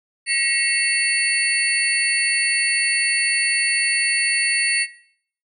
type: tone cluster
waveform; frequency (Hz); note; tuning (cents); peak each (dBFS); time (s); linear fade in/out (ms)
sine; 1916 / 2184 / 2694 / 4454 / 9210; A#6 / C#7 / E7 / C#8 / D9; +47 / -26 / +37 / +7 / -35; -24; 0.26-4.87; 50
effects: noise-tail reverb RT60 0.6 s tail -17 dB re dry